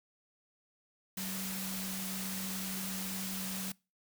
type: tone in noise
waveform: sine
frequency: 190 Hz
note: F#3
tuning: 46 cents sharp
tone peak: -40 dBFS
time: 1.17-3.72 s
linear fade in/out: 5 ms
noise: white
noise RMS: -40 dBFS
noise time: 1.17-3.72 s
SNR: -3 dB
effects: noise-tail reverb RT60 0.3 s tail -25 dB re dry